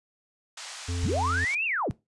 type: band-pass noise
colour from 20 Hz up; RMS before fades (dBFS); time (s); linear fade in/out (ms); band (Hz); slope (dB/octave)
white; -41; 0.57-1.55; 5; 660 to 7500; 24
type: harmonic tone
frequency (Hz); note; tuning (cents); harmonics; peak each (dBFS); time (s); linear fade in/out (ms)
87.31; F2; 0; 1 / 3 / 5; -28 / -38 / -42; 0.88-1.45; 10
type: linear two-way sweep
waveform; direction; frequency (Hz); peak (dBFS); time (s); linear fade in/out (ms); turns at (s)
sine; up then down; 45 to 2794 to 45; -25; 1.03-1.91; 0; 1.65
effects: noise-tail reverb RT60 0.2 s tail -19 dB re dry + resampled to 24000 Hz